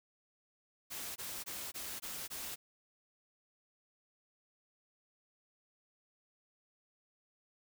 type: noise bursts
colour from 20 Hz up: white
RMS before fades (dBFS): -43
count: 6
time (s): 0.9-2.56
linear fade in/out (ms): 20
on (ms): 260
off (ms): 20
effects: none